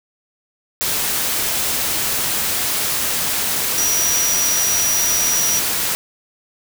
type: tone in noise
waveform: sine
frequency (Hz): 5810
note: F#8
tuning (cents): -32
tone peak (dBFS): -17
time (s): 3.78-5.59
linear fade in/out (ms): 0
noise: white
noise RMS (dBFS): -20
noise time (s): 0.81-5.95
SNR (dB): 0
effects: none